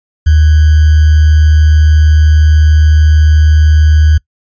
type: tone with sample-and-hold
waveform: sine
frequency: 76.8 Hz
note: D#2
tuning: 22 cents flat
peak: -3 dBFS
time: 0.26-4.18 s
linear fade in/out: 10 ms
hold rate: 1575 Hz
effects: noise-tail reverb RT60 0.1 s tail -24 dB re dry + resampled to 16000 Hz